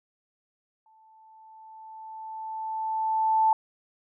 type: tone with exponential growth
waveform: sine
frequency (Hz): 880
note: A5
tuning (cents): 0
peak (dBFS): -17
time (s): 0.86-3.53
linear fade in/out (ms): 2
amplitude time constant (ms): 580
effects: none